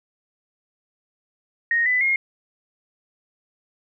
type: tone with pitch steps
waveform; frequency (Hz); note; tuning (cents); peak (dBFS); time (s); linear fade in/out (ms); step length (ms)
sine; 1864.7 / 1998.5 / 2142; A#6 / B6 / C7; 0 / +20 / +40; -17; 1.71-2.16; 2; 150
effects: none